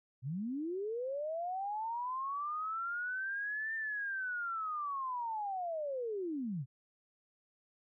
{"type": "linear two-way sweep", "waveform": "sine", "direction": "up then down", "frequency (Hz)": [116.4, 1800, 116.4], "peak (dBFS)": -35, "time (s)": [0.22, 6.66], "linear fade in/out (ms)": 50, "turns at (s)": 3.75, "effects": []}